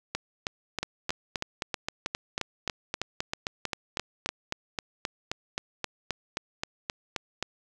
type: two click trains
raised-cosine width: 0.2 ms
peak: -12 / -12 dBFS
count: 14 / 26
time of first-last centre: 0.15-4.29 / 0.83-7.426 s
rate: 3.14 / 3.79 Hz
effects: none